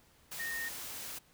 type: tone in noise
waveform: sine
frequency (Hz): 1844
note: A#6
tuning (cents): -19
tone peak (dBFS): -36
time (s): 0.39-0.69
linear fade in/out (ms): 10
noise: white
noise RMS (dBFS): -43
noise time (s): 0.31-1.19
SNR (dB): +4
effects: pink hiss -65 dBFS RMS until 1.33 s